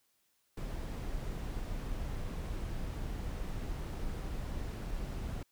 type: noise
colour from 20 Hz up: brown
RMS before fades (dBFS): -38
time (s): 0.57-5.43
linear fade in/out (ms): 5
effects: white hiss -75 dBFS RMS until 5.51 s